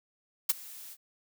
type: noise with ADSR envelope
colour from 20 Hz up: blue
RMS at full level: -22 dBFS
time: 0.49-0.97 s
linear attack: 10 ms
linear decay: 22 ms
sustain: -24 dB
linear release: 52 ms
effects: none